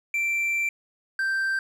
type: tone pair in turn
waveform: triangle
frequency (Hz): 2348 / 1567.1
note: D7 / G6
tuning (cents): -1 / -1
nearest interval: perfect fifth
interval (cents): 700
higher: first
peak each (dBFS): -21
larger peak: neither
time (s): 0.14-0.69 / 1.19-1.59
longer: first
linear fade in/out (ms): 2
effects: none